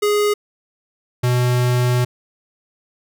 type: tone pair in turn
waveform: square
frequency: 415.3 / 123.78 Hz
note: G#4 / B2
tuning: 0 / +4 cents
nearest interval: octave + major sixth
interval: 2096 cents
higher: first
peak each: -15 dBFS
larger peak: neither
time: 0.02-0.34 / 1.23-2.05 s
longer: second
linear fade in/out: 10 ms
effects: none